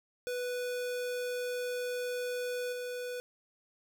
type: tone with level steps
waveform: square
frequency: 493.9 Hz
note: B4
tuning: in tune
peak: -34 / -37 dBFS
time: 0.27-3.2 s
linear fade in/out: 0 ms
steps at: 2.72 s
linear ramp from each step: 10 ms
effects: none